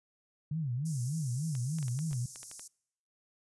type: tone with vibrato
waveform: sine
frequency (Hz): 139.7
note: C#3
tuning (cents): +14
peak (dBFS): -31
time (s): 0.51-2.26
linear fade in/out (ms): 5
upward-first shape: sine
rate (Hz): 3.4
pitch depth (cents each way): 270
type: high-pass noise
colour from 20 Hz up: pink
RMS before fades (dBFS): -46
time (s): 0.85-2.68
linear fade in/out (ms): 10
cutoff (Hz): 5600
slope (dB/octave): 48
type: clicks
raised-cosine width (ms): 0.2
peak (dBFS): -31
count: 10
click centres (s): 1.552 / 1.786 / 1.828 / 1.882 / 1.99 / 2.131 / 2.359 / 2.431 / 2.514 / 2.595
type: noise with exponential decay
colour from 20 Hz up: brown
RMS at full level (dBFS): -46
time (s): 2.11-2.23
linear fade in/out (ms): 0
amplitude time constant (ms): 24
effects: noise-tail reverb RT60 0.7 s tail -25 dB re dry + resampled to 24000 Hz